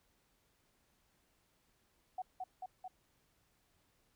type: tone with echo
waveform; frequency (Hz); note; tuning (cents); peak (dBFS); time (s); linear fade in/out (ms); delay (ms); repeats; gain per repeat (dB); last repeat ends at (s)
sine; 744; F#5; +9; -37; 2.18-2.22; 5; 220; 3; -2; 2.88
effects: pink hiss -75 dBFS RMS until 4.15 s